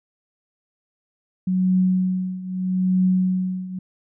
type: tone with tremolo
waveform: sine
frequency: 185 Hz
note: F#3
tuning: in tune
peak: -14 dBFS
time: 1.47-3.79 s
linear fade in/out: 5 ms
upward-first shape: triangle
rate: 0.79 Hz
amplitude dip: 85%
effects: none